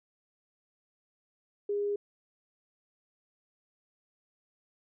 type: tone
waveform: sine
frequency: 408.6 Hz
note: G#4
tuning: 28 cents flat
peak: -28 dBFS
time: 1.69-1.96 s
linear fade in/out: 5 ms
effects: none